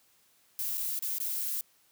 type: noise with dropouts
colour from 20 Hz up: violet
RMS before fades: -33 dBFS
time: 0.59-1.61 s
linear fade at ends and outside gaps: 1 ms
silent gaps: 0.773-0.778 / 0.991-1.023 / 1.184-1.201 s
effects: white hiss -66 dBFS RMS until 1.91 s + high-pass 60 Hz 12 dB/octave